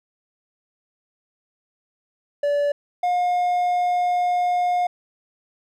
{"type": "tone pair in turn", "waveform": "triangle", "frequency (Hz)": [577, 714.6], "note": ["D5", "F5"], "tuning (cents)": [-31, 40], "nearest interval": "major third", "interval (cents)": 371, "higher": "second", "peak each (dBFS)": -16, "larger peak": "neither", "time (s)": [[2.43, 2.72], [3.03, 4.87]], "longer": "second", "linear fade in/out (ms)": 5, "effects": []}